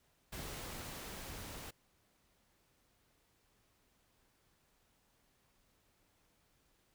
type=noise with level ramp; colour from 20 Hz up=pink; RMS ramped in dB=-45 to -48 dBFS; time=0.32-1.71 s; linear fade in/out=10 ms; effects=pink hiss -74 dBFS RMS until 6.94 s